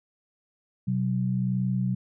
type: tone pair together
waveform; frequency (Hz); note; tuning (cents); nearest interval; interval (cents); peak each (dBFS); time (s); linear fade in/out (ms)
sine; 126.8 / 188.29; B2 / F#3; +46 / +31; perfect fifth; 685; -26 / -26; 0.87-1.95; 10
effects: none